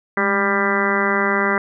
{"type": "harmonic tone with a mistuned harmonic", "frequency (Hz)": 198.2, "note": "G3", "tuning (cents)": 19, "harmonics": [1, 2, 3, 4, 5, 6, 7, 8, 9, 10], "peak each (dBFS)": [-24, -23, -27, -29, -26, -24, -26, -24, -29, -23], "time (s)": [0.17, 1.58], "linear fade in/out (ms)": 2, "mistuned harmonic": 1, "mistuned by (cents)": 62, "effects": []}